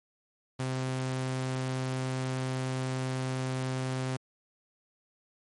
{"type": "tone", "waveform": "sawtooth", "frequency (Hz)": 130, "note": "C3", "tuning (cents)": -11, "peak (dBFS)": -26, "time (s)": [0.59, 4.17], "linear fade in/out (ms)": 10, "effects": ["MP3 48 kbps"]}